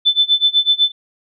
sine tone with tremolo, 3520 Hz, A7, in tune, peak -8 dBFS, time 0.05-0.92 s, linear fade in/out 20 ms, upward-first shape sine, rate 8 Hz, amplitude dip 95%, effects none

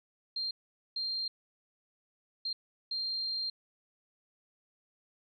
sine tone bursts at uneven times, 4186 Hz, C8, in tune, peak -32 dBFS, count 4, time 0.36-0.51 / 0.96-1.28 / 2.45-2.53 / 2.91-3.5 s, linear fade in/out 5 ms, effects none

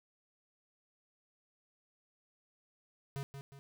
square tone with echo, 138.59 Hz, C#3, in tune, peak -38 dBFS, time 3.16-3.23 s, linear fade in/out 0 ms, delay 180 ms, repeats 2, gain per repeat -7 dB, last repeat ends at 3.59 s, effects none

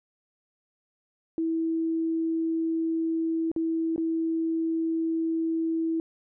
sine tone with dropouts, 326.2 Hz, E4, 18 cents flat, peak -24 dBFS, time 1.38-6 s, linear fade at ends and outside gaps 1 ms, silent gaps 3.516-3.562 / 3.961-3.979 s, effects none

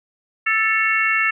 harmonic tone with a mistuned harmonic, 440 Hz, A4, in tune, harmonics 3 / 4 / 5 / 6, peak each -23 / -20 / -20 / -23 dBFS, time 0.46-1.31 s, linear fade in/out 10 ms, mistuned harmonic 6, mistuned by +55 cents, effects none

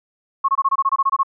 sine tone bursts, 1092 Hz, C#6, 26 cents flat, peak -13 dBFS, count 12, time 0.44-1.233 s, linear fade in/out 10 ms, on 45 ms, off 23 ms, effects none

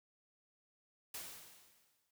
white noise with exponential decay, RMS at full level -44 dBFS, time 1.14-2.11 s, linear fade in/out 5 ms, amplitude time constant 210 ms, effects none

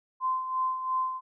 sine tone with tremolo, 1035 Hz, C6, 19 cents flat, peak -24 dBFS, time 0.2-1.21 s, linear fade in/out 50 ms, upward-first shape sine, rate 2.9 Hz, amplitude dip 60%, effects none

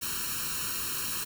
white noise with comb filter, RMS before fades -33 dBFS, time 0.01-1.25 s, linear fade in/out 20 ms, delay 0.72 ms, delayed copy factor +1, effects none

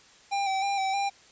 square tone with vibrato, 784 Hz, G5, in tune, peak -26 dBFS, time 0.31-1.1 s, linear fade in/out 20 ms, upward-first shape square, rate 3.2 Hz, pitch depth 30 cents each way, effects white hiss -55 dBFS RMS until 1.31 s + resampled to 16000 Hz

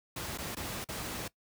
pink noise with dropouts, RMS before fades -38 dBFS, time 0.16-1.28 s, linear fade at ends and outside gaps 5 ms, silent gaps 0.376-0.384 / 0.55-0.567 / 0.844-0.887 s, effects noise-tail reverb RT60 0.1 s tail -20 dB re dry + high-pass 60 Hz 12 dB/octave

